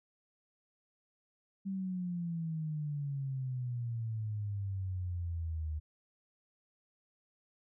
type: exponential sweep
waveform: sine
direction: down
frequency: 196 to 75.9 Hz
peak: -34 dBFS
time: 1.65-5.8 s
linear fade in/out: 20 ms
effects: none